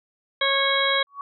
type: harmonic tone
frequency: 549 Hz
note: C#5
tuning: 17 cents flat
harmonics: 1 / 2 / 3 / 4 / 6 / 7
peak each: -26 / -26 / -26 / -26 / -26 / -26 dBFS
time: 0.41-1.03 s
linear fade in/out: 5 ms
type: tone with exponential growth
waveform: sine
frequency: 1125 Hz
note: C#6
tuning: 25 cents sharp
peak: -26 dBFS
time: 1.07-1.21 s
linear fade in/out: 1 ms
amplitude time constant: 29 ms
effects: none